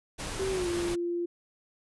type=noise; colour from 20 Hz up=pink; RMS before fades=-36 dBFS; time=0.18-0.96 s; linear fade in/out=20 ms
type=tone with pitch glide; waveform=sine; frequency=384.1 to 346.2 Hz; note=G4 to F4; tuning=-35 to -15 cents; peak=-28 dBFS; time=0.39-1.26 s; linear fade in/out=10 ms; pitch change=-180 cents; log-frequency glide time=0.51-0.69 s
effects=resampled to 24000 Hz